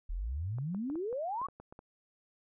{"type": "exponential sweep", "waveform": "sine", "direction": "up", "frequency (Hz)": [36.71, 1168], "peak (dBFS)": -33, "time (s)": [0.09, 1.47], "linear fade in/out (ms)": 10}
{"type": "clicks", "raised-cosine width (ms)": 1, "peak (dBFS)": -35, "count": 10, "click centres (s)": [0.585, 0.747, 0.9, 0.956, 1.128, 1.416, 1.486, 1.6, 1.725, 1.791]}
{"effects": []}